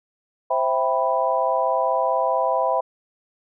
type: chord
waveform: sine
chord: C major seventh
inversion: none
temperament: equal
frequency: 523.3 / 659.3 / 784 / 987.8 Hz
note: C5 / E5 / G5 / B5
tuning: 0 / 0 / 0 / 0 cents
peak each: -24 / -23 / -25 / -23 dBFS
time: 0.5-2.81 s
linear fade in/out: 10 ms
effects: none